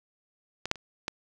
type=clicks; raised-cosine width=0.2 ms; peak=-15 / -7 / -28 / -13 dBFS; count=4; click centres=0.656 / 0.714 / 0.757 / 1.081 s; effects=none